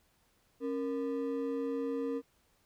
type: ring-modulated tone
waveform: triangle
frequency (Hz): 370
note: F#4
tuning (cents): 0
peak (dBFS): -27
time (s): 0.6-2.22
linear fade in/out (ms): 50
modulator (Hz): 96.6
effects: pink hiss -71 dBFS RMS until 2.65 s

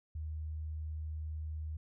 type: tone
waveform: sine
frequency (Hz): 77.7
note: D#2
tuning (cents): -2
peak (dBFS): -37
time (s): 0.15-1.77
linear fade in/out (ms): 5
effects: none

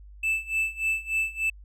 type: tone with tremolo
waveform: triangle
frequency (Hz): 2637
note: E7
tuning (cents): 0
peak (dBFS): -20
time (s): 0.23-1.5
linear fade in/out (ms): 5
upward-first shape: sine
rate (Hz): 3.4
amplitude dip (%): 90
effects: added 50 Hz sine -44 dBFS peak until 1.64 s

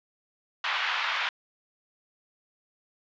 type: band-pass noise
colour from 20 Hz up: pink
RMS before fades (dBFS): -29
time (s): 0.64-1.29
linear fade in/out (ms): 2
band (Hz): 1000 to 3500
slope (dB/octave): 24
effects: resampled to 16000 Hz

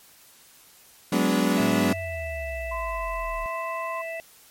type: chord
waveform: 35% pulse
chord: G# half-diminished seventh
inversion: third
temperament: equal with one note detuned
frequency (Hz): 185 / 207.7 / 246.9 / 289.3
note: F#3 / G#3 / B3 / D4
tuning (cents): 0 / 0 / 0 / -26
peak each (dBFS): -24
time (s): 1.12-1.93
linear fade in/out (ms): 5
type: harmonic tone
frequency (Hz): 659.3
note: E5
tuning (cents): 0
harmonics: 1 / 3 / 4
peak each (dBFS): -32 / -37 / -38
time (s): 1.57-4.2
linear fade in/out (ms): 0
type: exponential sweep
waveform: sine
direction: down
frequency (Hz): 117.1 to 36.57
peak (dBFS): -33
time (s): 1.6-3.46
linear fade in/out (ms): 0
type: tone with pitch glide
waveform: sine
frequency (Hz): 1029 to 1039.2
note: C6 to C6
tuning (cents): -29 to -12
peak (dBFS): -30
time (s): 2.71-4.02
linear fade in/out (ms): 10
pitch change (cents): +17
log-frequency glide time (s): 2.98-3.58
effects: white hiss -53 dBFS RMS until 4.5 s + MP3 64 kbps

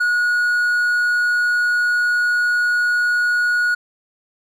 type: tone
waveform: triangle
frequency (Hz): 1453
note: F#6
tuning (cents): -32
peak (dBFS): -13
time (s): 0-3.75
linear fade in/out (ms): 10
effects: none

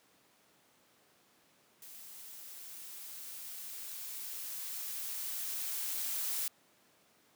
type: noise with level ramp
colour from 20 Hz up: blue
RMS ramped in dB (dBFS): -51 to -35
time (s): 1.82-6.48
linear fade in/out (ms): 2
effects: pink hiss -67 dBFS RMS until 7.35 s + high-pass 200 Hz 12 dB/octave

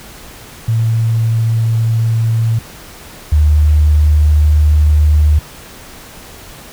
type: tone pair in turn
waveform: sine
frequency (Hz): 113.2 / 75.55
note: A2 / D2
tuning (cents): +50 / +50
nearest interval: perfect fifth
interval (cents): 700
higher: first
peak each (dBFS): -10 / -6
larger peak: second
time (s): 0.68-2.59 / 3.32-5.39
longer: second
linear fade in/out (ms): 5
effects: pink hiss -35 dBFS RMS until 6.72 s

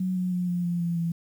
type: tone with pitch steps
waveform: sine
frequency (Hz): 185.1 / 182.13 / 179.21 / 176.33 / 173.5 / 170.72 / 167.98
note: F#3 / F#3 / F3 / F3 / F3 / F3 / E3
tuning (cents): +1 / -27 / +45 / +17 / -11 / -39 / +33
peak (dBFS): -24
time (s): 0-1.12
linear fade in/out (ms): 5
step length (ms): 160
effects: 9-bit

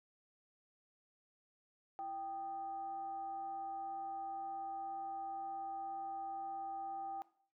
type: tone with frequency modulation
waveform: sine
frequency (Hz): 784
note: G5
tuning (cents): 0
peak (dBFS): -40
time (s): 1.99-7.22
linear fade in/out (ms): 0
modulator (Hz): 451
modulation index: 0.32
effects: noise-tail reverb RT60 0.5 s tail -17 dB re dry

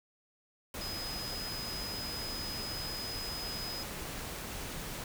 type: tone in noise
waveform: sine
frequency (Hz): 5030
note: D#8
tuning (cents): +18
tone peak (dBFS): -39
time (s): 0.81-3.83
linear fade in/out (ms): 2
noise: pink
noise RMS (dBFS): -41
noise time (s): 0.74-5.04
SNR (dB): -1
effects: none

